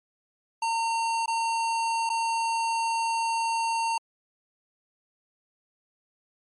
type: tone with dropouts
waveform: square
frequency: 913 Hz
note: A#5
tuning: 36 cents flat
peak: -25 dBFS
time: 0.62-3.98 s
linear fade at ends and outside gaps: 5 ms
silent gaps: 1.26-1.278 / 2.093-2.099 s
effects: MP3 48 kbps